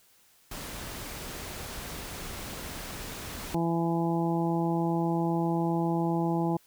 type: noise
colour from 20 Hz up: pink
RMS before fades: -39 dBFS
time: 0.51-3.55 s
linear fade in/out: 5 ms
type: harmonic tone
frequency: 167.5 Hz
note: E3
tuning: 28 cents sharp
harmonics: 1 / 2 / 3 / 4 / 5 / 6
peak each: -28 / -29 / -39 / -37 / -33 / -42 dBFS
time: 3.54-6.57 s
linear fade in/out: 5 ms
effects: white hiss -62 dBFS RMS until 6.66 s